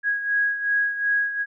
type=beating tone pair; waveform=sine; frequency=1652 / 1654.7 Hz; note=G#6 / G#6; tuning=-10 / -7 cents; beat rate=2.7 Hz; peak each=-21 / -27 dBFS; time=0.03-1.46 s; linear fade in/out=50 ms; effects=none